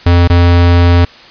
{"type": "tone with dropouts", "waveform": "square", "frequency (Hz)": 87, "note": "F2", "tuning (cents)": -6, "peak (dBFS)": -5, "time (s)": [0.06, 1.05], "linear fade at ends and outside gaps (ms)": 5, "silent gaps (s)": [0.276, 0.299], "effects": ["white hiss -36 dBFS RMS until 1.3 s", "resampled to 11025 Hz"]}